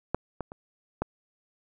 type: clicks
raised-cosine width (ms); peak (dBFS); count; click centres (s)
1; -11 / -18 / -27 / -13; 4; 0.146 / 0.407 / 0.519 / 1.02
effects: none